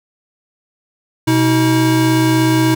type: tone pair together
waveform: square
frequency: 125.4 / 319.6 Hz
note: B2 / D#4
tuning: +27 / +47 cents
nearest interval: octave + major third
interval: 1620 cents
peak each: -16 / -13 dBFS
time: 1.27-2.75 s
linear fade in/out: 10 ms
effects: none